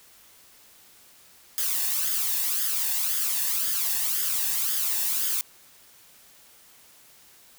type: noise with flanger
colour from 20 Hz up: blue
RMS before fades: -26 dBFS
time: 1.58-5.41 s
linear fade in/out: 0 ms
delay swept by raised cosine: 0.6 to 1.14 ms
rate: 1.9 Hz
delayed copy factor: +0.6
effects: white hiss -54 dBFS RMS until 7.58 s